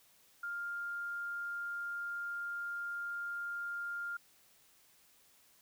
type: tone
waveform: sine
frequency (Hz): 1402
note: F6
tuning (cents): +6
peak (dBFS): -37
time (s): 0.43-4.17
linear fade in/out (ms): 5
effects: white hiss -66 dBFS RMS until 5.61 s